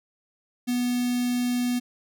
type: tone with notch filter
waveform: square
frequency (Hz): 245.6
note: B3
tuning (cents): -9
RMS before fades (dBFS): -25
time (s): 0.67-1.8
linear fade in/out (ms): 20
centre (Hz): 1000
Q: 0.5
effects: none